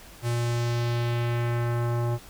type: tone with low-pass filter sweep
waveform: square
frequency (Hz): 118.9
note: A#2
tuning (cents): +35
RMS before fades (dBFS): -26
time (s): 0.22-2.19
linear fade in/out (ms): 50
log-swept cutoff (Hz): 11000 to 870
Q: 1.3
effects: added 50 Hz sine -51 dBFS peak until 2.29 s + pink hiss -48 dBFS RMS until 2.29 s